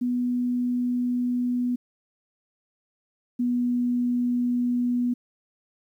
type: tone pair in turn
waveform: sine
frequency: 246 / 244.3 Hz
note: B3 / B3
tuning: -7 / -19 cents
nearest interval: unison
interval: 12 cents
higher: first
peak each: -22 / -21 dBFS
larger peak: second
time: 0.01-1.76 / 3.39-5.14 s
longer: neither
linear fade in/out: 10 ms
effects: 10-bit